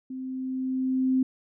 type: tone with level ramp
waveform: sine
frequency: 260 Hz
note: C4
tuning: 11 cents flat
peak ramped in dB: -33 to -19 dBFS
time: 0.1-1.23 s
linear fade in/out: 5 ms
effects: none

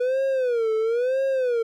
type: tone with vibrato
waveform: triangle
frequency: 486.5 Hz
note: B4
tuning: 26 cents flat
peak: -18 dBFS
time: 0-1.63 s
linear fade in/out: 10 ms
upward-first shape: sine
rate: 1 Hz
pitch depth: 180 cents each way
effects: none

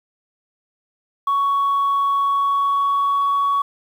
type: tone with pitch glide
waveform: sine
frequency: 1116 to 1122.5 Hz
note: C#6 to C#6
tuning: +11 to +21 cents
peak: -14 dBFS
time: 1.27-3.62 s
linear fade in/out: 5 ms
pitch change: +10 cents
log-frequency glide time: 2.23-3.49 s
effects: tanh soft clip ceiling -13 dBFS + 8-bit

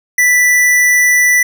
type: tone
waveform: square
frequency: 1975.5 Hz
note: B6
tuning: in tune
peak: -8 dBFS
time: 0.18-1.43 s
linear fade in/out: 5 ms
effects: none

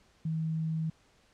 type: tone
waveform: sine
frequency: 160 Hz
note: D#3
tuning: 49 cents sharp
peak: -29 dBFS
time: 0.25-0.9 s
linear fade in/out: 5 ms
effects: pink hiss -65 dBFS RMS until 1.33 s + low-pass 7000 Hz 12 dB/octave

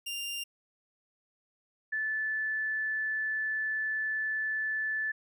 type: tone pair in turn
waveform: sawtooth / sine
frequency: 2794 / 1744.9 Hz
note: F7 / A6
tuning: 0 / -15 cents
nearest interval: minor sixth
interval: 815 cents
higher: first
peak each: -31 / -29 dBFS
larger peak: second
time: 0.06-0.44 / 1.92-5.12 s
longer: second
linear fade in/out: 10 ms
effects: none

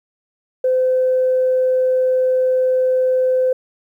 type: tone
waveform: sine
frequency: 513 Hz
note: C5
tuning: 34 cents flat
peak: -12 dBFS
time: 0.64-3.53 s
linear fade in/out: 5 ms
effects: tanh soft clip ceiling -8 dBFS + 9-bit

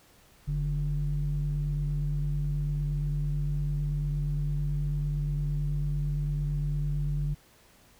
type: tone pair together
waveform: sine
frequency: 45.98 / 146.83 Hz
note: F#1 / D3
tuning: -10 / 0 cents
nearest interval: octave + minor sixth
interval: 2010 cents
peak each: -29 / -27 dBFS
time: 0.47-7.35 s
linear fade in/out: 20 ms
effects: tanh soft clip ceiling -21 dBFS + pink hiss -59 dBFS RMS until 7.99 s

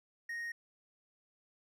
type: tone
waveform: triangle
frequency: 1864.7 Hz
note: A#6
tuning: in tune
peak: -36 dBFS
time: 0.29-0.52 s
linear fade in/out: 5 ms
effects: none

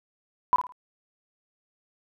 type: tone with echo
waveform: sine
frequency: 997 Hz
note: B5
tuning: 16 cents sharp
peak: -15 dBFS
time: 0.53-0.56 s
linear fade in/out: 0 ms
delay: 54 ms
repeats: 3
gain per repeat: -10 dB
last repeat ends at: 0.722 s
effects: none

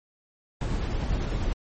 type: noise with tremolo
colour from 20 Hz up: brown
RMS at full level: -26 dBFS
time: 0.61-1.53 s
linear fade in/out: 2 ms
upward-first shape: sine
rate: 10 Hz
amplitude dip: 25%
effects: MP3 32 kbps

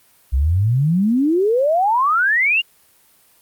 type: exponential sweep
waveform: sine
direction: up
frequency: 61.4 to 2893 Hz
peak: -13 dBFS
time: 0.32-2.62 s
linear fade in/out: 20 ms
effects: white hiss -54 dBFS RMS until 3.41 s + Opus 32 kbps

